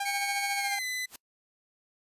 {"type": "tone with tremolo", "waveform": "sawtooth", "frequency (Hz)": 800, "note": "G5", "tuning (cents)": 35, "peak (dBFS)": -25, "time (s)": [0, 0.79], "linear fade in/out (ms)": 5, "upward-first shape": "sine", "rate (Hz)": 14, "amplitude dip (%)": 50}
{"type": "tone with pitch glide", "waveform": "sawtooth", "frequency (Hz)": [2217, 2010], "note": ["C#7", "B6"], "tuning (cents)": [0, 30], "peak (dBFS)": -28, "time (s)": [0.05, 1.06], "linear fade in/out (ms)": 10, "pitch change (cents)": -170, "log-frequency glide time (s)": [0.56, 0.85]}
{"type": "noise with exponential growth", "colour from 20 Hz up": "white", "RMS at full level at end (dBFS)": -38, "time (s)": [1.05, 1.16], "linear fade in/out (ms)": 5, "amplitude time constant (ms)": 23}
{"effects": ["noise-tail reverb RT60 0.1 s tail -25 dB re dry", "resampled to 32000 Hz"]}